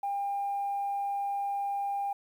sine tone, 801 Hz, G5, 37 cents sharp, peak -28 dBFS, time 0.03-2.13 s, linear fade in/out 5 ms, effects tanh soft clip ceiling -25 dBFS + 10-bit

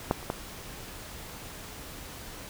clicks, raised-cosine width 1 ms, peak -9 / -28 / -14 dBFS, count 3, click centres 0.111 / 0.228 / 0.301 s, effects pink hiss -43 dBFS RMS until 2.49 s

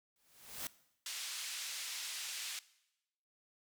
white noise with exponential growth, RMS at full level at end -39 dBFS, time 0.16-0.67 s, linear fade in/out 1 ms, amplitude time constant 110 ms
pink band-pass noise, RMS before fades -43 dBFS, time 1.06-2.59 s, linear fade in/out 2 ms, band 2800 to 9100 Hz, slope 12 dB/octave
effects noise-tail reverb RT60 0.9 s tail -19 dB re dry

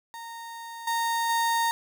35% pulse tone with level steps, 924 Hz, A#5, 16 cents flat, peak -36 / -23 / -21 dBFS, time 0.14-1.71 s, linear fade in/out 0 ms, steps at 0.87 / 1.29 s, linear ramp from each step 5 ms, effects none

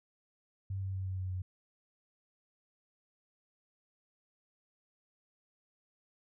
sine tone with pitch steps, 96.7 / 95.76 / 94.82 / 93.89 / 92.98 / 92.07 Hz, G2 / G2 / F#2 / F#2 / F#2 / F#2, -23 / -40 / +43 / +26 / +9 / -8 cents, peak -34 dBFS, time 0.7-1.42 s, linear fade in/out 5 ms, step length 120 ms, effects none

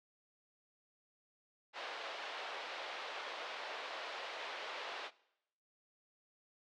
pink band-pass noise, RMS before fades -45 dBFS, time 1.73-5.11 s, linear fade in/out 50 ms, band 510 to 4100 Hz, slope 24 dB/octave, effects noise-tail reverb RT60 0.8 s tail -21 dB re dry

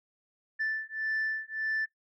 sine beating tone pair, 1760 / 1761.7 Hz, A6 / A6, 0 / +2 cents, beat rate 1.7 Hz, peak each -32 / -32 dBFS, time 0.59-1.86 s, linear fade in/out 20 ms, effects noise-tail reverb RT60 0.1 s tail -17 dB re dry + tanh soft clip ceiling -25 dBFS

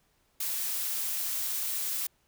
blue noise, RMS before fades -32 dBFS, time 0.4-2.07 s, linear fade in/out 5 ms, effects pink hiss -70 dBFS RMS until 2.27 s

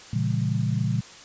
sine chord, A# diminished seventh, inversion none, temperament just, 116.54 / 139.85 / 167.82 / 201.4 Hz, A#2 / C#3 / E3 / G3, 0 / +16 / +31 / +47 cents, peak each -25 / -27 / -29 / -30 dBFS, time 0.13-1.01 s, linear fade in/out 5 ms, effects white hiss -45 dBFS RMS until 1.24 s + resampled to 16000 Hz

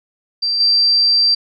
sine tone with level steps, 4699 Hz, D8, in tune, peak -15 / -10 dBFS, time 0.42-1.35 s, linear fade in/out 10 ms, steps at 0.6 s, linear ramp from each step 5 ms, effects none

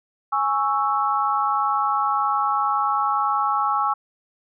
sine chord, C# minor, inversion second, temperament equal, 830.6 / 1108.7 / 1318.5 Hz, G#5 / C#6 / E6, 0 / 0 / 0 cents, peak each -23 dBFS, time 0.32-3.94 s, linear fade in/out 10 ms, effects none

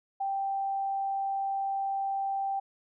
sine tone, 784 Hz, G5, in tune, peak -28 dBFS, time 0.2-2.6 s, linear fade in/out 10 ms, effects none

